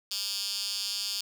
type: tone with high-pass filter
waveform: 10% pulse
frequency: 199.9 Hz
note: G3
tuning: 34 cents sharp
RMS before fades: -33 dBFS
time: 0.11-1.21 s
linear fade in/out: 2 ms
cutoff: 4300 Hz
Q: 3.7
effects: none